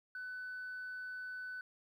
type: tone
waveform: sine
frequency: 1500 Hz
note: F#6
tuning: 23 cents sharp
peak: -40 dBFS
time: 0.15-1.61 s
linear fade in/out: 2 ms
effects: tanh soft clip ceiling -39 dBFS + 12-bit